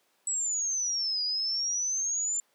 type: exponential two-way sweep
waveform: sine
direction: down then up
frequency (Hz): 7902 to 4866 to 7250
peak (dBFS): -27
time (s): 0.27-2.4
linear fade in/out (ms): 2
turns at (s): 1.23
effects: pink hiss -69 dBFS RMS until 2.54 s + high-pass 400 Hz 12 dB/octave